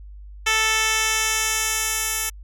10% pulse tone with band-pass filter sweep, 440 Hz, A4, in tune, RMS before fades -22 dBFS, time 0.46-2.3 s, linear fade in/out 10 ms, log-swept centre 3800 to 11000 Hz, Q 0.79, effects added 50 Hz sine -37 dBFS peak until 2.43 s

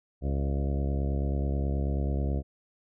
harmonic tone with a mistuned harmonic, 69.3 Hz, C#2, in tune, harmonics 1 / 2 / 3 / 4 / 5 / 6 / 7 / 8 / 9 / 10, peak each -27 / -33 / -37 / -39 / -41 / -43 / -44 / -45 / -46 / -47 dBFS, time 0.21-2.43 s, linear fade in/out 50 ms, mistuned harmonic 8, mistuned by +19 cents, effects none

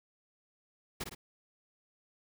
pink noise with echo, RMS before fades -37 dBFS, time 1-1.04 s, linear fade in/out 10 ms, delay 55 ms, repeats 2, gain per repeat -5 dB, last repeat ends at 1.15 s, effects none

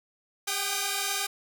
5% pulse tone cluster, 401.4 / 764 / 795 / 1223 Hz, G4 / G5 / G5 / D#6, +41 / -45 / +24 / -30 cents, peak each -24 / -22 / -22 / -20 dBFS, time 0.47-1.27 s, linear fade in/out 10 ms, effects none

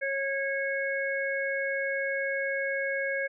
harmonic tone, 548 Hz, C#5, 20 cents flat, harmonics 1 / 3 / 4, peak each -31 / -31 / -34 dBFS, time 0.01-3.28 s, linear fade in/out 20 ms, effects none

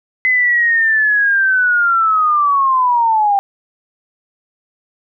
sine linear sweep, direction down, 2041 to 784 Hz, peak -10 dBFS, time 0.25-3.39 s, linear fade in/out 0 ms, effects none

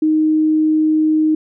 sine tone, 311.1 Hz, D#4, in tune, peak -11 dBFS, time 0.02-1.35 s, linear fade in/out 5 ms, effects none

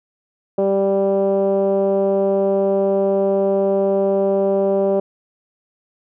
10% pulse tone with low-pass filter, 196 Hz, G3, in tune, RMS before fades -17 dBFS, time 0.58-5 s, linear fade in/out 5 ms, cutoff 510 Hz, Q 4.6, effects none

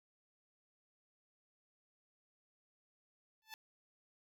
10% pulse tone with exponential growth, 876 Hz, A5, 8 cents flat, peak -35 dBFS, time 3.42-3.54 s, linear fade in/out 1 ms, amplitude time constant 24 ms, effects none

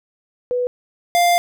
sine / square tone pair in turn, 493.9 / 698.5 Hz, B4 / F5, 0 / 0 cents, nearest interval tritone, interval 600 cents, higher second, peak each -17 / -13 dBFS, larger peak second, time 0.51-0.67 / 1.15-1.38 s, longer second, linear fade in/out 0 ms, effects none

